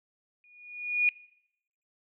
sine tone with exponential growth, 2448 Hz, D#7, 29 cents flat, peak -18 dBFS, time 0.44-1.09 s, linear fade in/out 1 ms, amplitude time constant 140 ms, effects noise-tail reverb RT60 0.8 s tail -23 dB re dry

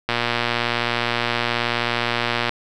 click train, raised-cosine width 0.3 ms, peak -4 dBFS, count 287, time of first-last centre 0.09-2.493 s, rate 119 Hz, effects none

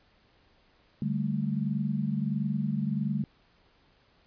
sine chord, D suspended fourth, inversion none, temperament equal with one note detuned, 146.83 / 196 / 217.5 Hz, D3 / G3 / A3, 0 / 0 / -20 cents, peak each -31 dBFS, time 1.02-3.24 s, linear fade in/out 2 ms, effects pink hiss -64 dBFS RMS until 4.26 s + resampled to 11025 Hz

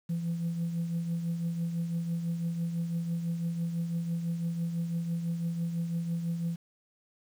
sine tone with tremolo, 168.6 Hz, E3, 39 cents sharp, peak -25 dBFS, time 0.09-6.56 s, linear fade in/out 10 ms, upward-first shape triangle, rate 6 Hz, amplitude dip 60%, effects tanh soft clip ceiling -26 dBFS + 9-bit

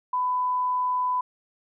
sine tone, 1000 Hz, B5, 21 cents sharp, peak -22 dBFS, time 0.13-1.21 s, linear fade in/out 5 ms, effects none

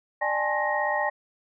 sine tone cluster, 597 / 812 / 868 / 1067 / 1874 Hz, D5 / G#5 / A5 / C6 / A#6, +28 / -39 / -24 / +34 / +9 cents, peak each -29 / -29 / -30 / -34 / -28 dBFS, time 0.21-1.1 s, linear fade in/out 10 ms, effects none

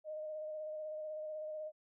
sine tone with vibrato, 617 Hz, D#5, 15 cents flat, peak -40 dBFS, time 0.04-1.72 s, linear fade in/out 50 ms, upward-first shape square, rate 16 Hz, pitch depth 16 cents each way, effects none

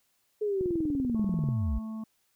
sine linear sweep, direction down, 430 to 51.91 Hz, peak -26 dBFS, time 0.41-1.79 s, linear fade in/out 10 ms
click train, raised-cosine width 3 ms, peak -24 dBFS, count 19, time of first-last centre 0.61-1.488 s, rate 20.5 Hz
harmonic tone, 220 Hz, A3, in tune, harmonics 1 / 3 / 4 / 5, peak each -34 / -54 / -57 / -52 dBFS, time 1.15-2.04 s, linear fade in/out 5 ms
effects white hiss -72 dBFS RMS until 2.35 s

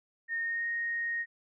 sine tone with pitch glide, 1839 to 1863.6 Hz, A#6 to A#6, -24 to -1 cents, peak -30 dBFS, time 0.28-1.26 s, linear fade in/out 50 ms, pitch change +23 cents, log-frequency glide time 0.4-0.68 s, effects none

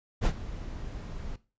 brown noise with ADSR envelope, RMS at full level -20 dBFS, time 0.21-1.36 s, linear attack 45 ms, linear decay 67 ms, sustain -18 dB, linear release 3 ms, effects noise-tail reverb RT60 0.3 s tail -17 dB re dry + resampled to 16000 Hz

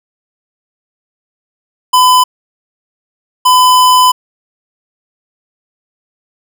square tone bursts at uneven times, 1007 Hz, B5, 33 cents sharp, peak -5 dBFS, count 2, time 1.93-2.24 / 3.45-4.12 s, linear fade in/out 10 ms, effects none

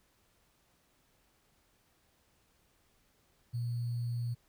sine tone with sample-and-hold, 119.4 Hz, A#2, 42 cents sharp, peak -32 dBFS, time 3.53-4.35 s, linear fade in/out 20 ms, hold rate 4410 Hz, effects pink hiss -71 dBFS RMS until 4.48 s

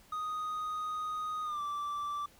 triangle tone with pitch glide, 1244.5 to 1167.9 Hz, D#6 to D6, 0 to -10 cents, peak -32 dBFS, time 0.12-2.26 s, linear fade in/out 5 ms, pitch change -110 cents, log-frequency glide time 1.43-1.61 s, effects pink hiss -61 dBFS RMS until 2.39 s

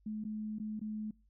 sine tone with dropouts, 214.5 Hz, A3, 44 cents flat, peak -36 dBFS, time 0.06-1.11 s, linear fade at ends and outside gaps 5 ms, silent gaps 0.24-0.249 / 0.586-0.598 / 0.795-0.813 s, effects noise-tail reverb RT60 0.3 s tail -24 dB re dry + added 50 Hz sine -65 dBFS peak until 1.29 s

